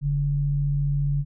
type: tone pair together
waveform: sine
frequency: 42.49 / 142.1 Hz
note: F1 / C#3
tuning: -47 / +43 cents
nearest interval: octave + major sixth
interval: 2090 cents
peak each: -28 / -21 dBFS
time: 0.01-1.25 s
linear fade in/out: 50 ms
effects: none